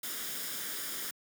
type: noise with comb filter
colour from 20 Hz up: white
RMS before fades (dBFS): -38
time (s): 0.03-1.11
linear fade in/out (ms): 5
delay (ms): 0.58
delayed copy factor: +0.55
effects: high-pass 200 Hz 12 dB/octave